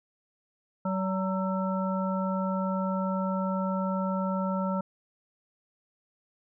harmonic tone with a mistuned harmonic, 190 Hz, F#3, 46 cents sharp, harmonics 1 / 3 / 5 / 7, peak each -28 / -33 / -35 / -36 dBFS, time 0.85-4.81 s, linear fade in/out 5 ms, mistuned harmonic 5, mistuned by -51 cents, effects none

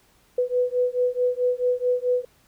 sine beating tone pair, 493.9 / 498.5 Hz, B4 / B4, 0 / +16 cents, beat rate 4.6 Hz, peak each -23 / -23 dBFS, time 0.38-2.25 s, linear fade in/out 5 ms, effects pink hiss -60 dBFS RMS until 2.47 s

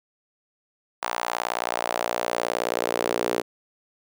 sawtooth tone with high-pass filter sweep, 59.1 Hz, A#1, 24 cents sharp, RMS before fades -27 dBFS, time 1.02-3.42 s, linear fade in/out 10 ms, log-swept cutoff 890 to 410 Hz, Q 2.1, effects none

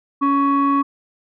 sine tone pair together, 279.7 / 1115.9 Hz, C#4 / C#6, +16 / +11 cents, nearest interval 2 octaves, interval 2395 cents, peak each -15 dBFS, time 0.21-0.83 s, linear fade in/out 20 ms, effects tanh soft clip ceiling -10 dBFS

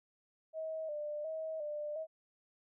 sine tone with vibrato, 616 Hz, D#5, 17 cents flat, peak -37 dBFS, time 0.53-2.07 s, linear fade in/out 50 ms, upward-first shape square, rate 1.4 Hz, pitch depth 57 cents each way, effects none

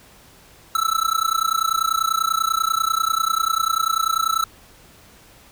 square tone with amplitude modulation, 1318.5 Hz, E6, in tune, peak -15 dBFS, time 0.75-4.44 s, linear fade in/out 2 ms, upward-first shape sine, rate 30.2 Hz, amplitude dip 95%, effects pink hiss -49 dBFS RMS until 5.51 s

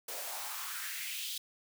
white noise with high-pass filter sweep, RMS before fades -40 dBFS, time 0.08-1.38 s, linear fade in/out 5 ms, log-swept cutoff 480 to 3700 Hz, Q 3.1, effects none

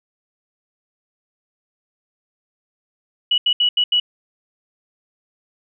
sine tone bursts at uneven times, 2935 Hz, F#7, 15 cents flat, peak -13 dBFS, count 5, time 3.31-3.38 / 3.46-3.53 / 3.6-3.69 / 3.77-3.84 / 3.92-4 s, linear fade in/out 5 ms, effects none

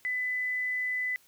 sine tone, 2002 Hz, B6, 23 cents sharp, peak -28 dBFS, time 0.05-1.16 s, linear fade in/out 0 ms, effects white hiss -62 dBFS RMS until 1.27 s

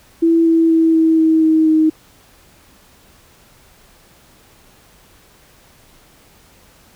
sine tone with pitch steps, 331 / 328.1 / 325.3 / 322.5 / 319.7 / 317 / 314.2 Hz, E4 / E4 / E4 / E4 / D#4 / D#4 / D#4, +7 / -8 / -23 / -38 / +47 / +32 / +17 cents, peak -9 dBFS, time 0.22-1.9 s, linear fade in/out 10 ms, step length 240 ms, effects pink hiss -49 dBFS RMS until 6.95 s

